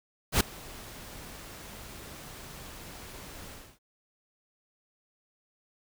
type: noise with ADSR envelope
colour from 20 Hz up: pink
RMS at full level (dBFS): -21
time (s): 0.32-3.79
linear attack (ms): 86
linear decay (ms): 4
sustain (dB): -24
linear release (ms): 290
effects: none